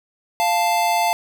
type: tone pair together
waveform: square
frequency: 696.7 / 880 Hz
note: F5 / A5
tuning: -4 / 0 cents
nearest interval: major third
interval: 404 cents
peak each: -20 dBFS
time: 0.4-1.13 s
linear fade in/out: 0 ms
effects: none